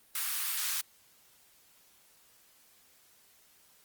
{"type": "high-pass noise", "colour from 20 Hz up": "white", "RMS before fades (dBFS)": -33, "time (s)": [0.15, 0.81], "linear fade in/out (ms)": 2, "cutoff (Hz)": 1100, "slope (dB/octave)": 24, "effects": ["white hiss -63 dBFS RMS until 3.84 s", "Opus 32 kbps"]}